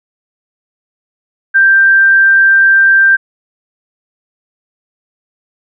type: tone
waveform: sine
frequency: 1576 Hz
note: G6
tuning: 9 cents sharp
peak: -4 dBFS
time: 1.54-3.17 s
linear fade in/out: 20 ms
effects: none